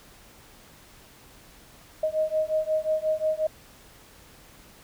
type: beating tone pair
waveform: sine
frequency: 622.3 / 627.9 Hz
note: D#5 / D#5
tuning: 0 / +16 cents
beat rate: 5.6 Hz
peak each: -26 dBFS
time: 2.03-3.47 s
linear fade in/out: 5 ms
effects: pink hiss -52 dBFS RMS until 4.83 s